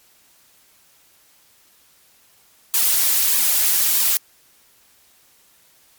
blue noise with flanger, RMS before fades -17 dBFS, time 2.74-4.17 s, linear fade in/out 0 ms, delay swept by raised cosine 1.4 to 6 ms, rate 1.6 Hz, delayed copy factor -0.65, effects white hiss -55 dBFS RMS until 5.98 s + MP3 96 kbps

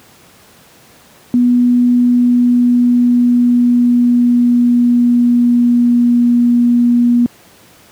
sine tone with pitch glide, 244.5 to 240.3 Hz, B3 to B3, -17 to -47 cents, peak -7 dBFS, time 1.34-7.26 s, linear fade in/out 0 ms, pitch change -30 cents, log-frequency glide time 1.87-6.26 s, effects pink hiss -44 dBFS RMS until 7.91 s + high-pass 100 Hz 12 dB/octave

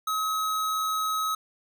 square tone, 1277 Hz, D#6, 45 cents sharp, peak -26 dBFS, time 0.07-1.35 s, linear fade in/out 5 ms, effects none

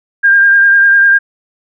sine tone with vibrato, 1603 Hz, G6, 38 cents sharp, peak -4 dBFS, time 0.23-1.19 s, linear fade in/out 20 ms, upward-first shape triangle, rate 10 Hz, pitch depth 25 cents each way, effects none

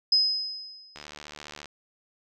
sine tone with exponential decay, 5060 Hz, D#8, 28 cents sharp, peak -16 dBFS, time 0.12-1.04 s, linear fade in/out 5 ms, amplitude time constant 200 ms
click train, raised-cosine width 0.2 ms, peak -23 dBFS, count 53, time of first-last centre 0.96-1.657 s, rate 74.6 Hz
effects none

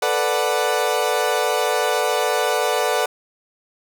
30% pulse chord, B minor seventh, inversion third, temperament equal, 440 / 493.9 / 587.3 / 740 Hz, A4 / B4 / D5 / F#5, 0 / 0 / 0 / 0 cents, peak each -21 dBFS, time 0.02-3.06 s, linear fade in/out 5 ms, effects none

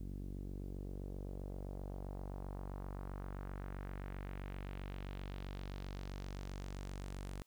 sawtooth tone with low-pass filter sweep, 47.65 Hz, G1, 48 cents flat, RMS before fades -45 dBFS, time 0-7.42 s, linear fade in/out 0 ms, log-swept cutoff 270 to 10000 Hz, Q 1.5, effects white hiss -75 dBFS RMS until 7.46 s

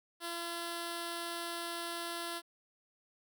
5% pulse tone with notch filter, 340.5 Hz, F4, 44 cents flat, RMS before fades -40 dBFS, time 0.2-2.42 s, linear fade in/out 50 ms, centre 2300 Hz, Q 2, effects none

